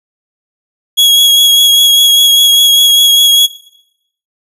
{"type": "tone with vibrato", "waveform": "40% pulse", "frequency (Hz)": 3322, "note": "G#7", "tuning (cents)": 0, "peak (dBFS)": -3, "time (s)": [0.97, 3.47], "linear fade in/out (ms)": 20, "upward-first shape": "triangle", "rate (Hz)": 5, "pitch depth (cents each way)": 18, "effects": ["noise-tail reverb RT60 0.8 s tail -19 dB re dry"]}